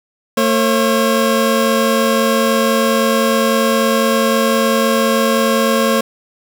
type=tone pair together; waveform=25% pulse; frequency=225.6 / 541 Hz; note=A3 / C#5; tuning=+44 / -42 cents; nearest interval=octave + minor third; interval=1514 cents; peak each=-11 dBFS; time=0.37-6.01 s; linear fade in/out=5 ms; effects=none